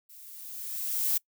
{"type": "noise with level ramp", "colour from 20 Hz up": "violet", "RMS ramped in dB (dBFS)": [-51, -25], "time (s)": [0.09, 1.18], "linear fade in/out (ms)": 10, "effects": ["noise-tail reverb RT60 0.1 s tail -24 dB re dry"]}